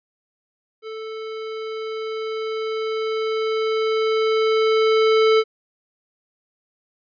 square tone with level ramp, 440 Hz, A4, in tune, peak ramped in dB -31 to -13 dBFS, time 0.82-5.44 s, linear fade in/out 50 ms, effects resampled to 11025 Hz

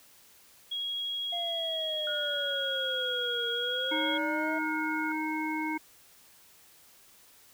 sine tone, 3304 Hz, G#7, 10 cents flat, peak -31 dBFS, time 0.71-4.18 s, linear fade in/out 10 ms
triangle exponential two-way sweep, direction down then up, 698.5 to 466.2 to 646 Hz, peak -33 dBFS, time 1.32-4.59 s, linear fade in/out 10 ms, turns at 3.49 s
sine tone with vibrato, 1441 Hz, F#6, 46 cents flat, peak -34 dBFS, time 2.07-5.12 s, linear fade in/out 2 ms, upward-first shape triangle, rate 0.65 Hz, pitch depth 8 cents each way
harmonic tone, 311.1 Hz, D#4, in tune, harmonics 1 / 3 / 5 / 7, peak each -32 / -35 / -43 / -36 dBFS, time 3.91-5.78 s, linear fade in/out 10 ms
effects white hiss -58 dBFS RMS until 7.53 s

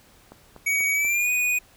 click train, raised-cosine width 1 ms, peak -28 dBFS, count 4, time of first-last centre 0.32-1.05 s, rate 4.11 Hz
square tone with pitch glide, 2256 to 2474 Hz, C#7 to D#7, +30 to -10 cents, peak -21 dBFS, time 0.66-1.59 s, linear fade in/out 10 ms, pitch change +160 cents, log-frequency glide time 0.93-1.29 s
effects pink hiss -55 dBFS RMS until 1.76 s

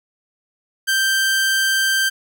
sawtooth tone, 1568 Hz, G6, in tune, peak -12 dBFS, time 0.87-2.1 s, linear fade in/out 20 ms, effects none

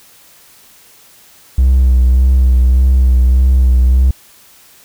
triangle tone with vibrato, 63.6 Hz, C2, 48 cents flat, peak -3 dBFS, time 1.58-4.11 s, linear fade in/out 5 ms, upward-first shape sine, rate 1.7 Hz, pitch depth 34 cents each way, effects tanh soft clip ceiling -1 dBFS + white hiss -44 dBFS RMS until 4.84 s

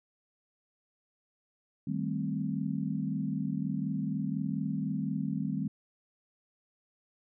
sine chord, A half-diminished seventh, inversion second, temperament equal, 155.56 / 196 / 220 / 261.6 Hz, Eb3 / G3 / A3 / C4, 0 / 0 / 0 / 0 cents, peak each -35 / -34 / -37 / -36 dBFS, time 1.87-5.68 s, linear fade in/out 5 ms, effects none

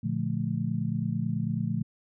sine chord, Bb major seventh, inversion none, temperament just, 116.54 / 145.68 / 174.81 / 218.5 Hz, Bb2 / D3 / F3 / A3, 0 / -14 / +2 / -12 cents, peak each -32 dBFS, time 0.03-1.83 s, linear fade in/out 10 ms, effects none

